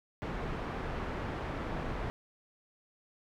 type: low-pass noise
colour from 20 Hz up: pink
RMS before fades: -37 dBFS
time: 0.22-2.1 s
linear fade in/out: 0 ms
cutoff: 1700 Hz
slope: 12 dB/octave
effects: none